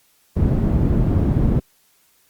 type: low-pass noise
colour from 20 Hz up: white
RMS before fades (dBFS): -17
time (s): 0.36-1.6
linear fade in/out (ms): 10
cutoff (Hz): 160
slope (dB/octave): 12
effects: white hiss -59 dBFS RMS until 2.29 s + Opus 48 kbps